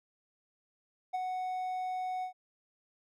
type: tone with ADSR envelope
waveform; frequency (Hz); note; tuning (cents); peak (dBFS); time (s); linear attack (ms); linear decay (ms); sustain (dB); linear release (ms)
triangle; 740; F#5; 0; -27; 1.13-2.33; 18; 21; -4; 100
effects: none